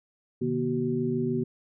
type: tone cluster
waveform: sine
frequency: 127.2 / 153.7 / 240.7 / 376.8 Hz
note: C3 / D#3 / B3 / F#4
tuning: -48 / -21 / -44 / +32 cents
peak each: -34 / -33 / -28 / -29 dBFS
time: 0.41-1.44 s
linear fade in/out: 10 ms
effects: none